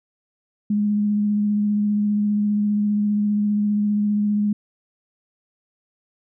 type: tone with vibrato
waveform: sine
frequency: 207.7 Hz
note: G#3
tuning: in tune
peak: -17 dBFS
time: 0.7-4.53 s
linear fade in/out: 5 ms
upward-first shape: sine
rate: 15 Hz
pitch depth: 14 cents each way
effects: none